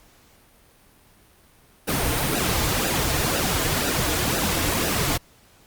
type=noise with flanger; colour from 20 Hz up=pink; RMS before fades=-23 dBFS; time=1.87-5.18 s; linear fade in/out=20 ms; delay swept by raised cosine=0.9 to 5.3 ms; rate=2 Hz; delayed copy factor=-0.65; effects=pink hiss -55 dBFS RMS until 5.66 s + Opus 48 kbps